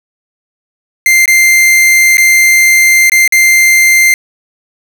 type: tone with dropouts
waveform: 45% pulse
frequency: 2093 Hz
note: C7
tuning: in tune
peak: -4 dBFS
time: 1.06-4.14 s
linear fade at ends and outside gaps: 1 ms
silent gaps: 1.257-1.278 / 2.171-2.181 / 3.097-3.119 / 3.277-3.323 s
effects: none